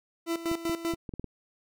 40% pulse tone with tremolo, 334 Hz, E4, 23 cents sharp, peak -26 dBFS, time 0.26-0.96 s, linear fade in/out 50 ms, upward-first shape square, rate 5.1 Hz, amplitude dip 75%
clicks, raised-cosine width 3 ms, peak -24 dBFS, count 7, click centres 0.515 / 0.696 / 0.937 / 1.092 / 1.138 / 1.196 / 1.243 s
effects none

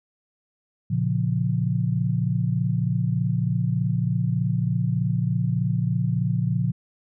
sine chord, Bb minor, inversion none, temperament just, 116.54 / 139.85 / 174.81 Hz, Bb2 / Db3 / F3, 0 / +16 / +2 cents, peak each -24 / -25 / -25 dBFS, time 0.9-6.72 s, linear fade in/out 10 ms, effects none

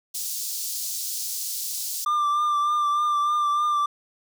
pink high-pass noise, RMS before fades -30 dBFS, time 0.14-2.05 s, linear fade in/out 10 ms, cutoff 4800 Hz, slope 24 dB/octave
triangle tone with vibrato, 1187 Hz, D6, 18 cents sharp, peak -18 dBFS, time 2.06-3.86 s, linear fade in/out 5 ms, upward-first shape triangle, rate 3.3 Hz, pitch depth 32 cents each way
effects none

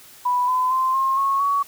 sine tone with pitch steps, 987.8 / 1013.8 / 1040.5 / 1067.9 / 1096 / 1124.9 Hz, B5 / B5 / C6 / C6 / C#6 / C#6, 0 / +45 / -10 / +35 / -20 / +25 cents, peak -17 dBFS, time 0.25-1.63 s, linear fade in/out 10 ms, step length 230 ms, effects white hiss -46 dBFS RMS until 1.67 s

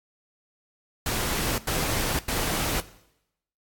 pink noise bursts, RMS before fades -27 dBFS, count 3, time 1.06-2.802 s, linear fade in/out 2 ms, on 520 ms, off 91 ms, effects noise-tail reverb RT60 0.8 s tail -17 dB re dry + AAC 64 kbps

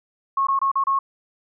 sine tone with dropouts, 1091 Hz, C#6, 28 cents flat, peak -17 dBFS, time 0.37-0.99 s, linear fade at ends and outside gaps 5 ms, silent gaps 0.47-0.484 / 0.591-0.615 / 0.716-0.755 / 0.839-0.869 s, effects none

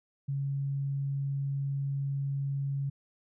sine tone, 138.8 Hz, C#3, 3 cents sharp, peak -29 dBFS, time 0.28-2.9 s, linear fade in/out 10 ms, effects none

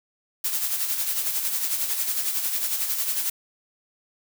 blue noise with tremolo, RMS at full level -24 dBFS, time 0.44-3.3 s, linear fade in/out 5 ms, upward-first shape sine, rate 11 Hz, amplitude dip 50%, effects none

